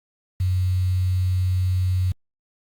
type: tone with quantisation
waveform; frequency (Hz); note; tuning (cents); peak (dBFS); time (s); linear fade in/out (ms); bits
sine; 92; F#2; -9; -18; 0.4-2.12; 5; 7
effects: Opus 48 kbps